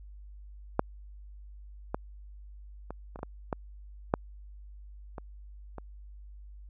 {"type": "clicks", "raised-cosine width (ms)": 1, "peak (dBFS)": [-9, -16, -24, -27, -30, -21, -16, -9, -25, -26], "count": 10, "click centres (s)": [0.794, 1.945, 2.906, 3.159, 3.191, 3.231, 3.528, 4.139, 5.182, 5.783], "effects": ["added 50 Hz sine -45 dBFS peak until 6.69 s"]}